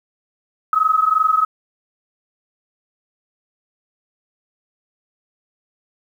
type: tone pair together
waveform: sine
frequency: 1264 / 1286.8 Hz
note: D#6 / E6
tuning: +27 / -42 cents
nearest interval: unison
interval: 31 cents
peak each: -16 / -16 dBFS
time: 0.73-1.45 s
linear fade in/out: 2 ms
effects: 8-bit